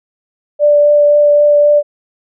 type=tone with vibrato; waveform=sine; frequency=587.3 Hz; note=D5; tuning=in tune; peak=-5 dBFS; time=0.59-1.83 s; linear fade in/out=50 ms; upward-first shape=triangle; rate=3.8 Hz; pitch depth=10 cents each way; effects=none